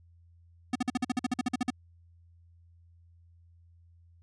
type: tone bursts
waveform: square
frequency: 249.3 Hz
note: B3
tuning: 16 cents sharp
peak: -26 dBFS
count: 14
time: 0.73-1.704 s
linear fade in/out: 5 ms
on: 25 ms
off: 48 ms
effects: added 85 Hz sine -56 dBFS peak until 4.22 s + resampled to 22050 Hz